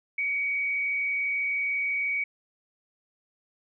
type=tone with frequency modulation; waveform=sine; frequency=2263 Hz; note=C#7; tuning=35 cents sharp; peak=-25 dBFS; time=0.18-2.24 s; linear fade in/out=5 ms; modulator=84.3 Hz; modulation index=0.57; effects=none